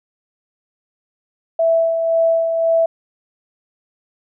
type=tone with tremolo; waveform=sine; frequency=659.3 Hz; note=E5; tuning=in tune; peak=-11 dBFS; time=1.59-2.86 s; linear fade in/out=5 ms; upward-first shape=sine; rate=1.9 Hz; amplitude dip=45%; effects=none